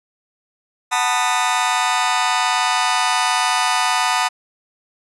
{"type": "chord", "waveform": "sawtooth", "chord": "B dominant seventh", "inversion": "second", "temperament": "just", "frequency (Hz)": [740.8, 889, 987.8, 1234.7], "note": ["F#5", "A5", "B5", "D#6"], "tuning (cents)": [2, 18, 0, -14], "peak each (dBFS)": -18, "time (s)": [0.91, 4.29], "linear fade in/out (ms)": 20, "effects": ["resampled to 24000 Hz"]}